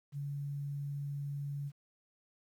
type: tone with quantisation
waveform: sine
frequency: 142.3 Hz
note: C#3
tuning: 46 cents sharp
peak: -36 dBFS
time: 0.12-1.72 s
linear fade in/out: 50 ms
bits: 11
effects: none